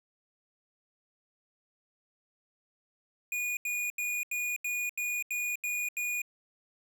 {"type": "tone bursts", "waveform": "square", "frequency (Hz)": 2450, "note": "D#7", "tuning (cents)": -27, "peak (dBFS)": -31, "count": 9, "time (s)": [3.32, 6.218], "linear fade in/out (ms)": 2, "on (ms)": 250, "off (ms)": 81, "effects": []}